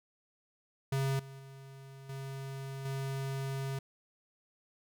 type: tone with level steps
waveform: square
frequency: 135.6 Hz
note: C#3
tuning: 38 cents flat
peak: -30 / -47 / -49 / -40 / -35 dBFS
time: 0.92-3.79 s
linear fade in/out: 5 ms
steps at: 1.19 / 1.39 / 2.09 / 2.85 s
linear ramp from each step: 5 ms
effects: none